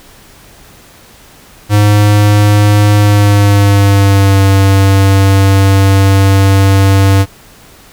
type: tone with pitch glide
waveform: square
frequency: 103.83 to 97.44 Hz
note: G#2 to G2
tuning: 0 to -10 cents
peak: -5 dBFS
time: 1.69-7.26 s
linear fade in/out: 50 ms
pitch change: -110 cents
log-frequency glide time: 2.95-4.42 s
effects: pink hiss -39 dBFS RMS until 7.92 s